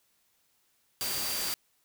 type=tone in noise; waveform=sine; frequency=4699 Hz; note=D8; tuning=in tune; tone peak=-37 dBFS; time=1.01-1.54 s; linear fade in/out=0 ms; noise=white; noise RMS=-33 dBFS; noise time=1.01-1.54 s; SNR=-7 dB; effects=white hiss -71 dBFS RMS until 1.84 s